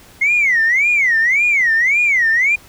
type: tone with vibrato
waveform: sine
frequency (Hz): 2089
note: C7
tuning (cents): -3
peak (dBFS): -10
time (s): 0.21-2.56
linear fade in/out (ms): 10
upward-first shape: sine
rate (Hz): 1.8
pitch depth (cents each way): 270
effects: tanh soft clip ceiling -7 dBFS + pink hiss -44 dBFS RMS until 2.68 s